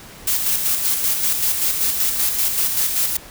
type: noise with tremolo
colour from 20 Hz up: blue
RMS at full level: -18 dBFS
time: 0.27-3.17 s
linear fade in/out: 5 ms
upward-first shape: square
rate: 5.2 Hz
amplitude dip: 40%
effects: pink hiss -40 dBFS RMS until 3.3 s